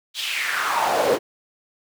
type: noise with high-pass filter sweep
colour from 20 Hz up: brown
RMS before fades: -22 dBFS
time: 0.14-1.19 s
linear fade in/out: 50 ms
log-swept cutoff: 3700 to 410 Hz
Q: 3.4
effects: none